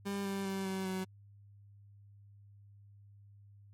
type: tone with pitch steps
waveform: 30% pulse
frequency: 199.3 / 196.33 / 193.4 / 190.52 / 187.68 Hz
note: G3 / G3 / G3 / G3 / F#3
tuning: +29 / +3 / -23 / -49 / +25 cents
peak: -32 dBFS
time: 0.05-1.05 s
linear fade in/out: 20 ms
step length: 200 ms
effects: added 101 Hz sine -55 dBFS peak until 3.73 s + MP3 64 kbps